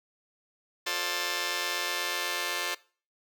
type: chord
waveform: 5% pulse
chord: D minor seventh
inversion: first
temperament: just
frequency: 352.4 / 440.5 / 528.6 / 587.3 Hz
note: F4 / A4 / C5 / D5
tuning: +16 / +2 / +18 / 0 cents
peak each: -25 dBFS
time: 0.86-2.75 s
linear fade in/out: 10 ms
effects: noise-tail reverb RT60 0.4 s tail -21 dB re dry